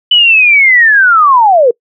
sine linear sweep, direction down, 3000 to 450 Hz, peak -3 dBFS, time 0.11-1.71 s, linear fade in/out 5 ms, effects noise-tail reverb RT60 0.1 s tail -26 dB re dry

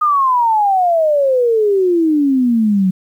sine exponential sweep, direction down, 1244.5 to 182.2 Hz, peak -10 dBFS, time 0.01-2.91 s, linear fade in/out 10 ms, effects 8-bit

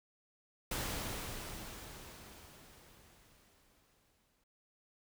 pink noise with exponential decay, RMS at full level -37 dBFS, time 0.71-4.44 s, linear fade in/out 5 ms, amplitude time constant 810 ms, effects none

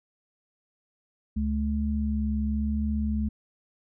sine tone pair together, 71.04 / 214.1 Hz, C#2 / A3, +43 / -47 cents, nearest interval octave + perfect fifth, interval 1910 cents, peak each -27 dBFS, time 1.36-3.29 s, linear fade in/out 10 ms, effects none

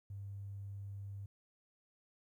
triangle tone, 99.5 Hz, G2, 26 cents sharp, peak -39 dBFS, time 0.1-1.26 s, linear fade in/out 5 ms, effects tanh soft clip ceiling -41 dBFS + 13-bit

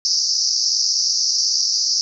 white band-pass noise, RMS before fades -19 dBFS, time 0.05-2.01 s, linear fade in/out 0 ms, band 4700 to 5900 Hz, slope 96 dB/octave, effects none

